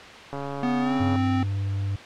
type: click train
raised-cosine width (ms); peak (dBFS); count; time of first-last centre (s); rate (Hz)
1; -19; 117; 0.33-1.159; 140
type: tone with pitch glide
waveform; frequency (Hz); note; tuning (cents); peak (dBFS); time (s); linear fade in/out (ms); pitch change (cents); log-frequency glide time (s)
square; 246.9 to 260.7; B3 to C4; 0 to -6; -23; 0.63-1.43; 2; +94; 0.8-0.93
type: tone with vibrato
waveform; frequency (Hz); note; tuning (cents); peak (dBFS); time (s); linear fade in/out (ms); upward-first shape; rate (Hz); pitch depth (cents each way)
triangle; 99; G2; +18; -22; 1-1.96; 5; triangle; 18; 15
effects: white hiss -41 dBFS RMS until 2.05 s + low-pass 3000 Hz 12 dB/octave